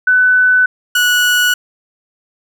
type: tone pair in turn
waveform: sine / 30% pulse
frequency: 1500 / 1468.3 Hz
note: F#6 / F#6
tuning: +23 / -14 cents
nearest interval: unison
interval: 37 cents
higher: first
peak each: -7 dBFS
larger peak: neither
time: 0.07-0.66 / 0.95-1.54 s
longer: neither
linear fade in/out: 5 ms
effects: none